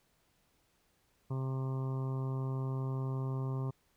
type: harmonic tone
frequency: 132.2 Hz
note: C3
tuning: 18 cents sharp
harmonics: 1 / 2 / 3 / 4 / 5 / 6 / 7 / 8 / 9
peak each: -33 / -45 / -45 / -53 / -54 / -58 / -53 / -51 / -56 dBFS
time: 1.3-3.71 s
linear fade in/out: 10 ms
effects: pink hiss -73 dBFS RMS until 3.96 s